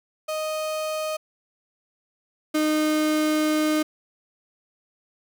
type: tone pair in turn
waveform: 35% pulse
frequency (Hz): 622.3 / 307.4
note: D#5 / D#4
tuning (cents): 0 / -21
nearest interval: octave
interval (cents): 1221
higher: first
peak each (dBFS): -24 / -18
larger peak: second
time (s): 0.28-1.17 / 2.54-3.83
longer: second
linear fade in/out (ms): 10
effects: none